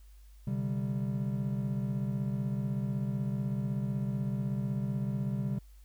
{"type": "chord", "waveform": "triangle", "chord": "C suspended second", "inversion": "none", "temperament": "equal", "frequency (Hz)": [130.81, 146.83, 196], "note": ["C3", "D3", "G3"], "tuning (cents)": [0, 0, 0], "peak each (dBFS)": [-31, -36, -32], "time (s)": [0.47, 5.59], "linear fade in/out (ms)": 5, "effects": ["added 50 Hz sine -51 dBFS peak until 5.84 s", "white hiss -68 dBFS RMS until 5.84 s"]}